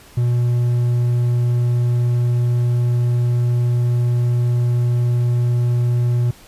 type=tone; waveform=triangle; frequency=121 Hz; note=B2; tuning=35 cents flat; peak=-12 dBFS; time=0.17-6.31 s; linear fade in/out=5 ms; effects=pink hiss -45 dBFS RMS until 6.47 s + resampled to 32000 Hz